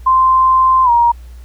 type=tone with pitch glide; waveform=sine; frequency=1042 to 944.5 Hz; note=C6 to A#5; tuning=-7 to +22 cents; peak=-7 dBFS; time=0.06-1.12 s; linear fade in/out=10 ms; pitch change=-171 cents; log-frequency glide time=0.84-0.9 s; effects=added 60 Hz sine -31 dBFS peak until 1.44 s + pink hiss -50 dBFS RMS until 1.44 s